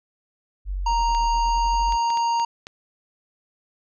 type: linear two-way sweep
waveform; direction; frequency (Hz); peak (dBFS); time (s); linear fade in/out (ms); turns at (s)
sine; down then up; 48.54 to 39.04 to 48.54; -24; 0.65-1.98; 50; 1.25
type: harmonic tone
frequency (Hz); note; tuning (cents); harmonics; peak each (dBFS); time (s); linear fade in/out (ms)
932.3; A#5; 0; 1 / 3 / 5 / 7; -19 / -36 / -36 / -40; 0.86-2.45; 5
type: clicks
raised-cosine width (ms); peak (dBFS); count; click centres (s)
0.2; -19; 6; 1.149 / 1.923 / 2.103 / 2.173 / 2.398 / 2.669
effects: none